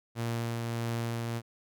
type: tone with tremolo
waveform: sawtooth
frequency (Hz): 116.54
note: A#2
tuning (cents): 0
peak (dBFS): -26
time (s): 0.15-1.42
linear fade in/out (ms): 50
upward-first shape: triangle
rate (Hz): 1.6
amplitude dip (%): 25
effects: none